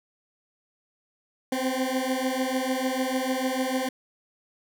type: beating tone pair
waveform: 20% pulse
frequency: 256.5 / 263.2 Hz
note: C4 / C4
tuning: -34 / +10 cents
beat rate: 6.7 Hz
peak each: -23 dBFS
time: 1.52-3.89 s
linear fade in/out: 5 ms
effects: none